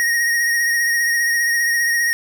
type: tone with vibrato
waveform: square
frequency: 1874 Hz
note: A#6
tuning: 9 cents sharp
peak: -16 dBFS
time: 0-2.13 s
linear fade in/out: 0 ms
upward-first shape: triangle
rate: 15 Hz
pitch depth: 31 cents each way
effects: none